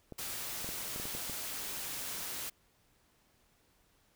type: clicks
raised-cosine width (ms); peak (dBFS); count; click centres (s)
2; -30; 8; 0.123 / 0.645 / 0.69 / 0.961 / 0.999 / 1.055 / 1.15 / 1.297
type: noise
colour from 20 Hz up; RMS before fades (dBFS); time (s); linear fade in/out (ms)
white; -40; 0.18-2.5; 10
effects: pink hiss -70 dBFS RMS until 4.15 s